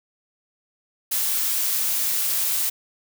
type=noise; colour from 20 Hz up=blue; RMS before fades=-23 dBFS; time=1.11-2.7 s; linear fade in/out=10 ms; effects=none